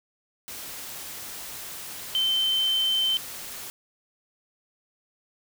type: tone in noise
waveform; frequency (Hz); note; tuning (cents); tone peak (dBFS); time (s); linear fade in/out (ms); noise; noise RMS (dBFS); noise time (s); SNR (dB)
sine; 3091; G7; -25; -21; 2.15-3.17; 0; white; -38; 0.48-3.7; +14
effects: none